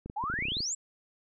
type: clicks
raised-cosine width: 3 ms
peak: -27 dBFS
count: 12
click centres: 0.06 / 0.099 / 0.239 / 0.3 / 0.339 / 0.389 / 0.424 / 0.454 / 0.485 / 0.52 / 0.569 / 0.605 s
type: exponential sweep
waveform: sine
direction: up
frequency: 784 to 7850 Hz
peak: -30 dBFS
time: 0.16-0.75 s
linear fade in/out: 10 ms
effects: none